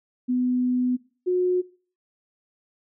sine tone pair in turn, 250.1 / 362.7 Hz, B3 / F#4, +22 / -34 cents, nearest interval tritone, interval 644 cents, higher second, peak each -20 / -19 dBFS, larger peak second, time 0.28-0.97 / 1.26-1.62 s, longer first, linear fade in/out 20 ms, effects noise-tail reverb RT60 0.4 s tail -20 dB re dry

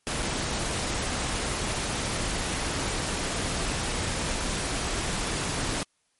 pink noise with dropouts, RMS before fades -29 dBFS, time 0.07-5.83 s, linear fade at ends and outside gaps 0 ms, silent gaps 0.223-0.227 s, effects white hiss -71 dBFS RMS until 6.19 s + MP3 48 kbps

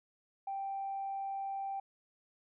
triangle tone with tanh clipping, 784 Hz, G5, in tune, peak -35 dBFS, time 0.47-1.8 s, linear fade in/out 5 ms, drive 1 dB, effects resampled to 8000 Hz

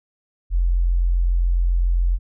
sine tone, 43.65 Hz, F1, in tune, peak -15 dBFS, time 0.5-2.19 s, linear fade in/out 50 ms, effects none

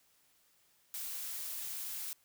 blue noise, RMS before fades -41 dBFS, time 0.94-2.13 s, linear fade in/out 0 ms, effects white hiss -70 dBFS RMS until 2.24 s

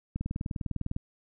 click train, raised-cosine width 5 ms, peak -20 dBFS, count 17, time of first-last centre 0.16-0.964 s, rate 19.9 Hz, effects none

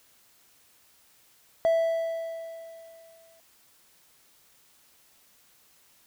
triangle tone with exponential decay, 659.3 Hz, E5, in tune, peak -16 dBFS, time 1.65-3.4 s, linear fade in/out 0 ms, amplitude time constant 380 ms, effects tanh soft clip ceiling -12 dBFS + white hiss -61 dBFS RMS until 6.06 s

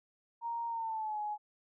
sine tone with pitch glide, 932.3 to 840.2 Hz, A#5 to G#5, 0 to +20 cents, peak -34 dBFS, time 0.41-1.38 s, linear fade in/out 50 ms, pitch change -180 cents, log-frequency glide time 0.68-1.2 s, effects none

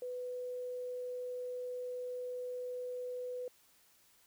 sine tone, 497.6 Hz, B4, 13 cents sharp, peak -38 dBFS, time 0.02-3.48 s, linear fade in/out 2 ms, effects white hiss -67 dBFS RMS until 4.26 s

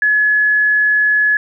sine tone, 1700 Hz, G#6, 40 cents sharp, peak -10 dBFS, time 0.02-1.37 s, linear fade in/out 2 ms, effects none

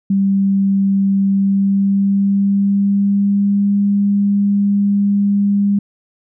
sine tone with pitch glide, 196 to 201.5 Hz, G3 to G3, 0 to +48 cents, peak -11 dBFS, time 0.1-5.79 s, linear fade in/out 5 ms, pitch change +48 cents, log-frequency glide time 1.29-3.74 s, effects none

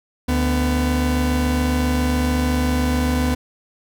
40% pulse tone pair together, 74.33 / 250 Hz, D2 / B3, +21 / +21 cents, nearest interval octave + major sixth, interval 2100 cents, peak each -19 dBFS, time 0.28-3.35 s, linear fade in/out 10 ms, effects none

